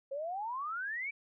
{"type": "exponential sweep", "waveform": "sine", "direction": "up", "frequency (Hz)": [532, 2344], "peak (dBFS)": -35, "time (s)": [0.11, 1.11], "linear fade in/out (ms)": 10, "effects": []}